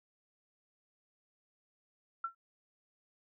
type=tone with exponential decay; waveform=sine; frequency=1352 Hz; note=E6; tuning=43 cents sharp; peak=-30 dBFS; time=2.24-2.35 s; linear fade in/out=5 ms; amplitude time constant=22 ms; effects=none